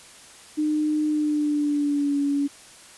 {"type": "tone with pitch glide", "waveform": "sine", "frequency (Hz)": [304.1, 283.7], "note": ["D#4", "C#4"], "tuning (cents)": [-40, 40], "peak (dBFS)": -20, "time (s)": [0.57, 2.48], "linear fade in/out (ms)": 20, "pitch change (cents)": -120, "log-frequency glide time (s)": [1.07, 2.18], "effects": ["white hiss -47 dBFS RMS until 2.97 s", "resampled to 24000 Hz"]}